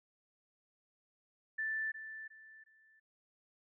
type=tone with echo; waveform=sine; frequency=1763 Hz; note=A6; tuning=3 cents sharp; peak=-34 dBFS; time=1.58-1.92 s; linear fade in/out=10 ms; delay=360 ms; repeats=3; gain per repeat=-10 dB; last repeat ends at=3 s; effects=none